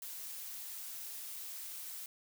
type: noise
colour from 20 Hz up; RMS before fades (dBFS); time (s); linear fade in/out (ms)
blue; -45; 0.02-2.06; 2
effects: none